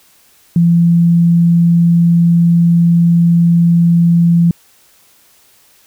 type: tone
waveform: sine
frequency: 170 Hz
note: F3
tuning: 46 cents flat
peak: -6 dBFS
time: 0.56-4.51 s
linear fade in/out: 2 ms
effects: white hiss -49 dBFS RMS until 5.86 s